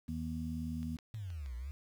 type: harmonic tone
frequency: 79.8 Hz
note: D#2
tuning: 44 cents sharp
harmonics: 1 / 2 / 3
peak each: -41 / -42 / -39 dBFS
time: 0.08-0.97 s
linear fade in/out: 10 ms
type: click train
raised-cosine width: 0.2 ms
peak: -39 dBFS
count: 5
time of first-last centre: 0.83-1.461 s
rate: 6.34 Hz
type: exponential two-way sweep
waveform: sine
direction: down then up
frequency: 115.7 to 58.27 to 74.3 Hz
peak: -39 dBFS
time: 1.14-1.71 s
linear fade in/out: 0 ms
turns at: 1.56 s
effects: 10-bit